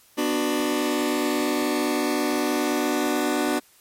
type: chord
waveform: sawtooth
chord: B minor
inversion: none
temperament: just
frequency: 246.9 / 296.3 / 370.4 Hz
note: B3 / D4 / F#4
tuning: 0 / +15 / +2 cents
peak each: -23 / -20 / -23 dBFS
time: 0.17-3.6 s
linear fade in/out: 20 ms
effects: white hiss -56 dBFS RMS until 3.8 s + MP3 64 kbps

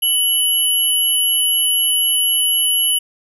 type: tone pair together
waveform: sine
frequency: 2977 / 11248 Hz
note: F#7 / F9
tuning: +10 / +11 cents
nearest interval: octave + major seventh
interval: 2301 cents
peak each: -16 dBFS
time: 0.02-2.99 s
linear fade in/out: 10 ms
effects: none

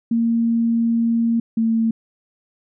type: tone pair in turn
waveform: sine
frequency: 230.9 / 225.9 Hz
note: A#3 / A3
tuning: -16 / +46 cents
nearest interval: unison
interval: 38 cents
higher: first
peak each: -15 dBFS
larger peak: neither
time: 0.11-1.4 / 1.57-1.91 s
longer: first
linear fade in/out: 5 ms
effects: none

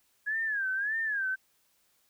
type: tone with vibrato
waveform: sine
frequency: 1661.2 Hz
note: G#6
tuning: in tune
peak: -28 dBFS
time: 0.26-1.36 s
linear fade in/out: 20 ms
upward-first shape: sine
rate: 1.7 Hz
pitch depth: 150 cents each way
effects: white hiss -70 dBFS RMS until 2.09 s

